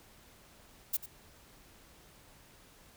violet noise with echo, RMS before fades -30 dBFS, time 0.93-0.97 s, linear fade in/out 10 ms, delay 93 ms, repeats 1, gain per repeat -14 dB, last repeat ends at 1.063 s, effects pink hiss -59 dBFS RMS until 2.96 s

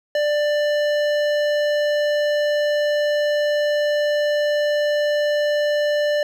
sine tone with hard clipping, 591 Hz, D5, 11 cents sharp, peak -19 dBFS, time 0.15-6.23 s, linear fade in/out 2 ms, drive 14 dB, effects none

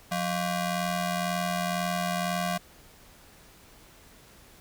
sawtooth ring-modulated tone, 440 Hz, A4, in tune, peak -20 dBFS, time 0.11-2.58 s, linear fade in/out 10 ms, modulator 261 Hz, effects pink hiss -54 dBFS RMS until 4.6 s

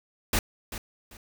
pink noise with echo, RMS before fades -24 dBFS, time 0.33-0.39 s, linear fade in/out 2 ms, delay 390 ms, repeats 2, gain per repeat -12 dB, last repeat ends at 1.17 s, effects none

